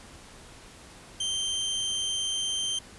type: tone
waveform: sawtooth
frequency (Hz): 3136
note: G7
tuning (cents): 0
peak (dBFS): -24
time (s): 1.2-2.79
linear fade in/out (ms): 5
effects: pink hiss -49 dBFS RMS until 2.98 s + resampled to 24000 Hz